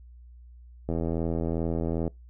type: click train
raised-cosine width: 2 ms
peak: -16 dBFS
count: 99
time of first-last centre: 0.89-2.078 s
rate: 82.5 Hz
effects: noise-tail reverb RT60 0.2 s tail -25 dB re dry + added 60 Hz sine -46 dBFS peak until 2.29 s